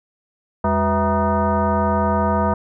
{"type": "tone with frequency modulation", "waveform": "sine", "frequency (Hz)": 370, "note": "F#4", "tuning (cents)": 0, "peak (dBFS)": -15, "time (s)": [0.64, 2.54], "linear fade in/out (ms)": 5, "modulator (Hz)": 287, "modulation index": 2.8, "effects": []}